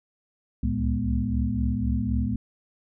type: tone cluster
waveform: sine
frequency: 66.9 / 70.8 / 112.5 / 206.3 / 244 Hz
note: C2 / C#2 / A2 / G#3 / B3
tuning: +39 / +37 / +39 / -11 / -21 cents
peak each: -29 dBFS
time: 0.63-2.36 s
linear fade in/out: 5 ms
effects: none